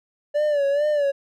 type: tone with vibrato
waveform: triangle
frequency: 579 Hz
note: D5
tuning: 25 cents flat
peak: -16 dBFS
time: 0.34-1.12 s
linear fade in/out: 20 ms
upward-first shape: sine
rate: 2.3 Hz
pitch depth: 74 cents each way
effects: none